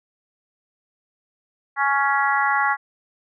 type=harmonic tone; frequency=278.6 Hz; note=C#4; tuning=9 cents sharp; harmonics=3 / 4 / 5 / 6 / 7; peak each=-22 / -23 / -24 / -25 / -25 dBFS; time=1.76-2.77 s; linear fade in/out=50 ms; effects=none